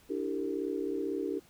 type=chord; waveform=sine; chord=E half-diminished seventh; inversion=third; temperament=equal with one note detuned; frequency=293.7 / 329.6 / 392 / 456 Hz; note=D4 / E4 / G4 / Bb4; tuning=0 / 0 / 0 / -38 cents; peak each=-36 / -38 / -35 / -38 dBFS; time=0.09-1.4 s; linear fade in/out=20 ms; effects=pink hiss -61 dBFS RMS until 1.49 s